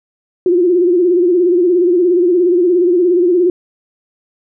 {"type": "tone with vibrato", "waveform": "sine", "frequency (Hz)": 354, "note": "F4", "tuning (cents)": 23, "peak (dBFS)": -8, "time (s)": [0.46, 3.5], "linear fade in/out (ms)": 2, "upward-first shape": "sine", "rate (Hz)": 17, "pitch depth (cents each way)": 81, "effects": []}